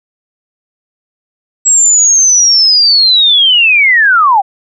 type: linear sweep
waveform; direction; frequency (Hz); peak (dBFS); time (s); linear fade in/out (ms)
sine; down; 7700 to 743; -4; 1.65-4.42; 20
effects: none